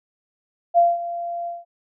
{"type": "tone with ADSR envelope", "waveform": "sine", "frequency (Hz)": 689, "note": "F5", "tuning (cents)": -24, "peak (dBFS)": -10, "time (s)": [0.74, 1.65], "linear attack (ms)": 37, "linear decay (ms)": 200, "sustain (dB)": -15, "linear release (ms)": 180, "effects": []}